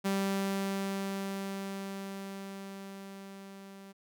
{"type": "tone with level ramp", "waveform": "sawtooth", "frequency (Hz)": 195.6, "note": "G3", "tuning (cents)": -4, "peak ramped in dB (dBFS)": [-24, -44], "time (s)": [0.04, 3.93], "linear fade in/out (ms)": 20, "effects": []}